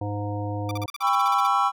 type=harmonic tone; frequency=103 Hz; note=G#2; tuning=14 cents flat; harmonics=1 / 3 / 5 / 7 / 9; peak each=-28 / -33 / -35 / -36 / -38 dBFS; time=0.01-0.86 s; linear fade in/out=5 ms
type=tone bursts; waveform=15% pulse; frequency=1174.7 Hz; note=D6; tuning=in tune; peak=-26 dBFS; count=13; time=0.69-1.468 s; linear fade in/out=2 ms; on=22 ms; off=41 ms
type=chord; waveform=triangle; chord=C# half-diminished seventh; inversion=second; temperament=just; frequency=798.3 / 997.9 / 1108.7 / 1330.5 Hz; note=G5 / B5 / C#6 / E6; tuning=+31 / +18 / 0 / +16 cents; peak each=-22 / -24 / -22 / -22 dBFS; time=1-1.72 s; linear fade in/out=50 ms
effects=none